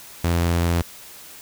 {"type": "tone", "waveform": "sawtooth", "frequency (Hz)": 85.4, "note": "F2", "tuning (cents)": -38, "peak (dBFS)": -14, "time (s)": [0.24, 0.82], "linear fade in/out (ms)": 5, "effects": ["white hiss -42 dBFS RMS until 1.41 s"]}